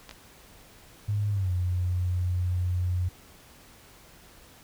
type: clicks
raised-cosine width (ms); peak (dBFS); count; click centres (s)
0.2; -24; 2; 0.093 / 0.111
type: tone with pitch glide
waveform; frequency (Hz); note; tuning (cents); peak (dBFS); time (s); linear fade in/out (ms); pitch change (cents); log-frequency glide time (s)
sine; 103.4 to 90.01; G#2 to F#2; -7 to -47; -24; 1.08-3.09; 10; -240; 1.31-1.51
effects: pink hiss -53 dBFS RMS until 4.63 s